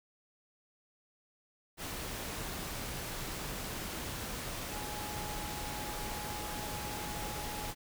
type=tone in noise; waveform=sine; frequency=838 Hz; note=G#5; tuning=15 cents sharp; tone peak=-44 dBFS; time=4.7-7.74 s; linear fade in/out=50 ms; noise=pink; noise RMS=-40 dBFS; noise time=1.77-7.75 s; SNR=-7 dB; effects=none